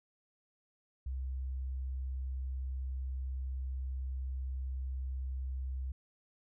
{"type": "tone", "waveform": "sine", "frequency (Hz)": 65.41, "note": "C2", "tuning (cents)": 0, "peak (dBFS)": -34, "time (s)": [1.06, 5.92], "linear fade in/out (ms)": 5, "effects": ["tanh soft clip ceiling -30 dBFS"]}